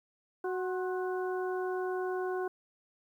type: harmonic tone with a mistuned harmonic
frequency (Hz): 370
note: F#4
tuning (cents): 0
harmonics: 1 / 2 / 3 / 4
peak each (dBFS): -32 / -39 / -43 / -43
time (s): 0.44-2.48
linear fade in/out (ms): 5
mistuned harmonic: 3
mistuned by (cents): -66
effects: 11-bit